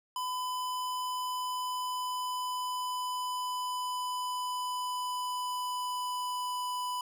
square tone with pitch glide, 1005 to 994.6 Hz, B5 to B5, +30 to +12 cents, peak -33 dBFS, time 0.16-7.01 s, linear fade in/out 2 ms, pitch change -18 cents, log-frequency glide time 0.63-6.68 s, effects none

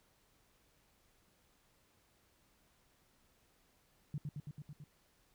sine tone with echo, 146.8 Hz, D3, in tune, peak -36 dBFS, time 4.14-4.18 s, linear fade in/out 2 ms, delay 110 ms, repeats 6, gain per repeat -2 dB, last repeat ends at 4.84 s, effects pink hiss -72 dBFS RMS until 5.34 s

